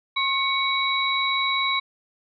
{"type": "tone cluster", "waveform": "sine", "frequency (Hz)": [1079, 2238, 3895], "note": ["C#6", "C#7", "B7"], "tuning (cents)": [-47, 16, -25], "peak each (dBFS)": -25, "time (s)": [0.16, 1.8], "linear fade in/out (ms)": 10, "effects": []}